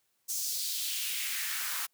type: noise with high-pass filter sweep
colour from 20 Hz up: white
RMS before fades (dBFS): -34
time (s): 0.28-1.87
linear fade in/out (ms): 20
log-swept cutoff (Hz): 6400 to 1100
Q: 2
effects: white hiss -75 dBFS RMS until 1.93 s + high-pass 60 Hz 12 dB/octave